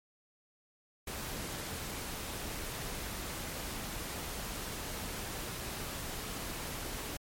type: noise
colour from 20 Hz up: pink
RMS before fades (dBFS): -40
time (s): 1.07-7.17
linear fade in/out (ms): 5
effects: MP3 64 kbps